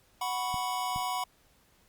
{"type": "chord", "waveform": "square", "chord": "F# suspended fourth", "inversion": "none", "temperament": "equal", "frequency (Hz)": [740, 987.8, 1108.7], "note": ["F#5", "B5", "C#6"], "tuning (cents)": [0, 0, 0], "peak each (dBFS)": [-35, -34, -39], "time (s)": [0.21, 1.24], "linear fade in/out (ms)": 5}
{"type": "clicks", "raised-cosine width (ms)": 5, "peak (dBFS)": -28, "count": 2, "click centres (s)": [0.543, 0.961]}
{"effects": ["pink hiss -65 dBFS RMS until 1.88 s", "Opus 48 kbps"]}